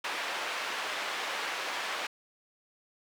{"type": "band-pass noise", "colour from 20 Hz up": "white", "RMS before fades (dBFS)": -35, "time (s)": [0.04, 2.07], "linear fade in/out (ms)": 5, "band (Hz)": [540, 2500], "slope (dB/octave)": 12, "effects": []}